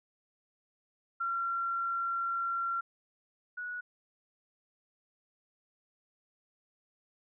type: tone pair in turn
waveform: sine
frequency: 1369 / 1464.8 Hz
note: F6 / F#6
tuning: -35 / -18 cents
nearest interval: minor second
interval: 117 cents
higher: second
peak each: -30 / -36 dBFS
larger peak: first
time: 1.2-2.81 / 3.57-3.81 s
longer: first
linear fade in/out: 10 ms
effects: none